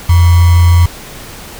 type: tone with sample-and-hold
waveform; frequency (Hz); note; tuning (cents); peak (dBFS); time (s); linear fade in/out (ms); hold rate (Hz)
sine; 86.5; F2; -16; -3; 0.09-0.86; 5; 1050
effects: pink hiss -30 dBFS RMS until 1.59 s